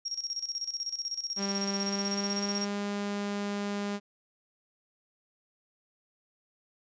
sine tone with tremolo, 5588 Hz, F8, in tune, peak -30 dBFS, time 0.05-2.66 s, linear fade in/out 10 ms, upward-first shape square, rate 16 Hz, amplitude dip 75%
sawtooth tone with pitch glide, 198.3 to 203.1 Hz, G3 to G#3, +20 to -38 cents, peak -27 dBFS, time 1.36-4 s, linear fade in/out 50 ms, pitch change +42 cents, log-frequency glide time 1.78-2.77 s
effects resampled to 16000 Hz

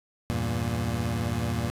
25% pulse chord, E diminished, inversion none, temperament equal, 82.41 / 98 / 116.54 Hz, E2 / G2 / Bb2, 0 / 0 / 0 cents, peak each -28 / -30 / -25 dBFS, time 0.3-1.7 s, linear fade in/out 0 ms, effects resampled to 32000 Hz + 9-bit

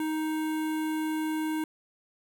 square tone with notch filter, 312.5 Hz, D#4, 8 cents sharp, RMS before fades -30 dBFS, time 0-1.64 s, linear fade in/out 2 ms, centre 5000 Hz, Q 0.88, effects none

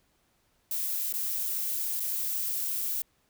violet noise with dropouts, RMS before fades -31 dBFS, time 0.71-3.02 s, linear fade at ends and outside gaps 2 ms, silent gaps 1.126-1.138 / 1.997-2.003 s, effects pink hiss -70 dBFS RMS until 3.29 s

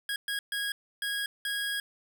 25% pulse tone bursts at uneven times, 1647 Hz, G#6, 15 cents flat, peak -26 dBFS, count 5, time 0.09-0.16 / 0.28-0.39 / 0.52-0.72 / 1.02-1.26 / 1.45-1.8 s, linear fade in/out 2 ms, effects none

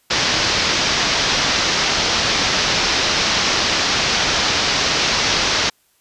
white low-pass noise, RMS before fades -18 dBFS, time 0.1-5.7 s, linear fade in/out 10 ms, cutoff 5900 Hz, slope 48 dB/octave, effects white hiss -60 dBFS RMS until 6 s + resampled to 32000 Hz

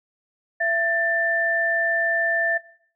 sine tone pair together, 670 / 1776.8 Hz, E5 / A6, +28 / +16 cents, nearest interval octave + perfect fourth, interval 1688 cents, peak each -25 / -21 dBFS, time 0.6-2.58 s, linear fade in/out 10 ms, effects noise-tail reverb RT60 0.6 s tail -19 dB re dry

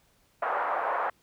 pink band-pass noise, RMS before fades -29 dBFS, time 0.42-1.1 s, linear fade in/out 5 ms, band 620 to 1400 Hz, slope 24 dB/octave, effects pink hiss -66 dBFS RMS until 1.22 s

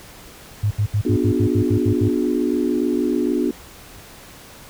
sine tone bursts, 103.83 Hz, G#2, in tune, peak -15 dBFS, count 10, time 0.63-2.087 s, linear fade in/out 10 ms, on 80 ms, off 73 ms
sine chord, B diminished seventh, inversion none, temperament equal with one note detuned, 246.9 / 293.7 / 357.6 / 415.3 Hz, B3 / D4 / F4 / Ab4, 0 / 0 / +41 / 0 cents, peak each -22 / -21 / -22 / -27 dBFS, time 1.05-3.51 s, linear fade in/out 5 ms
effects tanh soft clip ceiling -3 dBFS + pink hiss -42 dBFS RMS until 4.69 s

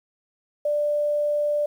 sine tone, 590 Hz, D5, 8 cents sharp, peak -20 dBFS, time 0.65-1.66 s, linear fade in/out 5 ms, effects 9-bit

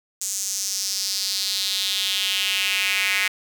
square tone with high-pass filter sweep, 98 Hz, G2, in tune, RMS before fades -24 dBFS, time 0.21-3.28 s, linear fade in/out 5 ms, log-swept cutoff 7000 to 2100 Hz, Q 3.4, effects none

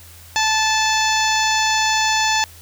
harmonic tone, 874 Hz, A5, 12 cents flat, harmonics 1 / 2 / 3 / 4 / 5 / 6 / 7 / 8, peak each -19 / -22 / -24 / -25 / -26 / -27 / -27 / -28 dBFS, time 0.36-2.44 s, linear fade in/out 0 ms, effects added 84 Hz sine -43 dBFS peak until 2.61 s + white hiss -44 dBFS RMS until 2.61 s

